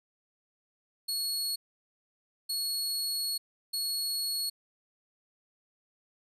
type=tone bursts at uneven times; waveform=sawtooth; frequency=4346 Hz; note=C#8; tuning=35 cents flat; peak=-27 dBFS; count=3; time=1.08-1.56 / 2.49-3.38 / 3.73-4.5 s; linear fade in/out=10 ms; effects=resampled to 32000 Hz